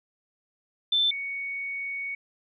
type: tone pair in turn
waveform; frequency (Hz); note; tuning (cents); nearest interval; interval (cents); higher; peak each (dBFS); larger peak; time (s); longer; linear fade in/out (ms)
sine; 3539 / 2229; A7 / C#7; +9 / +9; minor sixth; 800; first; -20 / -30; first; 0.92-1.11 / 1.11-2.15; second; 5
effects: none